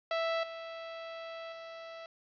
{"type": "tone with level steps", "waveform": "sawtooth", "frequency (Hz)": 659.3, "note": "E5", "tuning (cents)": 0, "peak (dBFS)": [-26, -37, -40], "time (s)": [0.11, 2.06], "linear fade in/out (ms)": 2, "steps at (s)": [0.43, 1.52], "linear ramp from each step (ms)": 5, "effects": ["resampled to 11025 Hz", "10-bit"]}